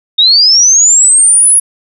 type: linear sweep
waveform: sine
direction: up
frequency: 3655 to 10548 Hz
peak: -3 dBFS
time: 0.18-1.6 s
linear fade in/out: 10 ms
effects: none